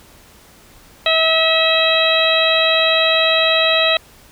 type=harmonic tone; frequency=646 Hz; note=E5; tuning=35 cents flat; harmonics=1 / 2 / 3 / 4 / 5 / 6; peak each=-17 / -22 / -22 / -19 / -21 / -17 dBFS; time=1.06-3.97 s; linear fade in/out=2 ms; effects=pink hiss -46 dBFS RMS until 4.31 s